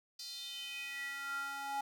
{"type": "tone with high-pass filter sweep", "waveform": "square", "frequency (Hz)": 277.9, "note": "C#4", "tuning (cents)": 4, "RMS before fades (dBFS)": -42, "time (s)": [0.19, 1.81], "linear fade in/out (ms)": 5, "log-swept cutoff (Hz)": [4700, 860], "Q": 5.5, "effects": []}